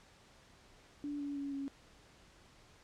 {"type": "tone with pitch steps", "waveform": "sine", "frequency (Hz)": [290, 285.3, 280.8, 276.3], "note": ["D4", "C#4", "C#4", "C#4"], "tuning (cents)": [-22, 50, 22, -6], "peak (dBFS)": -37, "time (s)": [1.04, 1.68], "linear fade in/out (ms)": 0, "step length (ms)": 160, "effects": ["pink hiss -62 dBFS RMS until 2.83 s", "low-pass 7000 Hz 12 dB/octave"]}